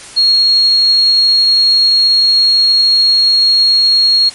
sine tone, 4293 Hz, C8, 44 cents sharp, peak -6 dBFS, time 0.16-4.3 s, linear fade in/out 20 ms, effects white hiss -32 dBFS RMS until 4.34 s + MP3 48 kbps

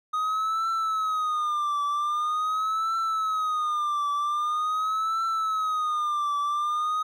triangle tone with vibrato, 1244.5 Hz, D#6, in tune, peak -22 dBFS, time 0.13-7.03 s, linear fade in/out 10 ms, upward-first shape triangle, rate 0.44 Hz, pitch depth 130 cents each way, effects none

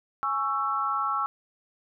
sine chord, C# minor, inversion second, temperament just, 831.5 / 1108.7 / 1330.5 Hz, G#5 / C#6 / E6, +2 / 0 / +16 cents, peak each -33 / -29 / -27 dBFS, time 0.23-1.26 s, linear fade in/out 0 ms, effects none

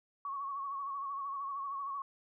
sine tone with vibrato, 1109 Hz, C#6, in tune, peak -36 dBFS, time 0.25-2.02 s, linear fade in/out 2 ms, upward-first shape sine, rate 13 Hz, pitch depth 49 cents each way, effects none

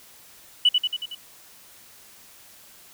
sine tone with echo, 2963 Hz, F#7, 2 cents sharp, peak -12 dBFS, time 0.65-0.69 s, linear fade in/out 5 ms, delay 92 ms, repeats 5, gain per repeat -4 dB, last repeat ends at 1.15 s, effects tanh soft clip ceiling -8 dBFS + white hiss -50 dBFS RMS until 2.93 s

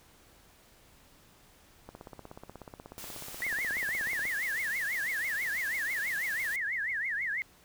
click train, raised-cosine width 1 ms, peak -30 dBFS, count 40, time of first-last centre 1.89-4.254 s, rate 16.5 Hz
white noise, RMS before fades -44 dBFS, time 2.98-6.56 s, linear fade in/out 0 ms
sine tone with vibrato, 1879 Hz, A#6, 13 cents sharp, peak -30 dBFS, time 3.42-7.42 s, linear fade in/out 0 ms, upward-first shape triangle, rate 6.1 Hz, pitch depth 290 cents each way
effects pink hiss -60 dBFS RMS until 7.64 s

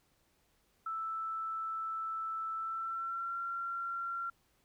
sine tone with pitch glide, 1320 to 1371.3 Hz, E6 to F6, +2 to -32 cents, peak -35 dBFS, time 0.86-4.3 s, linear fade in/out 5 ms, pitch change +66 cents, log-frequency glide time 2.55-3.37 s, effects pink hiss -73 dBFS RMS until 4.64 s

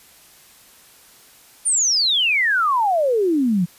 sine exponential sweep, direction down, 9397 to 165.9 Hz, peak -15 dBFS, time 1.65-3.66 s, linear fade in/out 20 ms, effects white hiss -49 dBFS RMS until 3.78 s + resampled to 32000 Hz

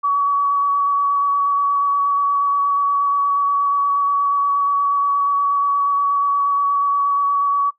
sine tone with vibrato, 1133 Hz, C#6, 37 cents sharp, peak -14 dBFS, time 0.03-7.71 s, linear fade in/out 20 ms, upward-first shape square, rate 8.4 Hz, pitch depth 10 cents each way, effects noise-tail reverb RT60 0.1 s tail -17 dB re dry

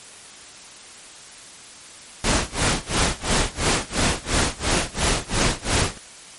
pink noise with tremolo, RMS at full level -18 dBFS, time 2.24-5.98 s, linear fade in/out 2 ms, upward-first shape sine, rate 2.9 Hz, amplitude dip 95%, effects white hiss -42 dBFS RMS until 6.38 s + MP3 48 kbps

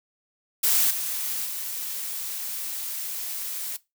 blue noise with level steps, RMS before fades -21 / -29 / -32 dBFS, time 0.63-3.77 s, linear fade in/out 10 ms, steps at 0.9 / 1.45 s, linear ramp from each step 10 ms, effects noise-tail reverb RT60 0.2 s tail -18 dB re dry

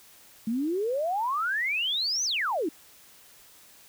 sine exponential two-way sweep, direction up then down, 214.3 to 6300 to 283.5 Hz, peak -25 dBFS, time 0.47-2.69 s, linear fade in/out 5 ms, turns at 2.24 s, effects white hiss -54 dBFS RMS until 3.88 s

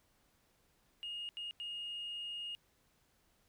sine tone bursts at uneven times, 2854 Hz, F7, 37 cents sharp, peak -39 dBFS, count 3, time 1.03-1.29 / 1.37-1.51 / 1.6-2.55 s, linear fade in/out 0 ms, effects tanh soft clip ceiling -36 dBFS + pink hiss -73 dBFS RMS until 3.48 s

